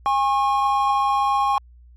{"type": "tone pair together", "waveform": "triangle", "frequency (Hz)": [814.3, 1087], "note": ["G#5", "C#6"], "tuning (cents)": [-34, -34], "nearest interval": "perfect fourth", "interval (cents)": 500, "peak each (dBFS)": -18, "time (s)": [0.06, 1.58], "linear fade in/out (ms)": 0, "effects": ["added 60 Hz sine -45 dBFS peak until 1.96 s", "AAC 48 kbps"]}